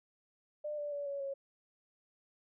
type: tone with pitch steps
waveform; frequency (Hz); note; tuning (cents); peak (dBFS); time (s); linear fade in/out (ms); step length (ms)
sine; 598 / 585.7 / 573.6 / 561.8 / 550.3; D5 / D5 / D5 / C#5 / C#5; +31 / -5 / -41 / +23 / -13; -36; 0.64-1.34; 10; 140
effects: none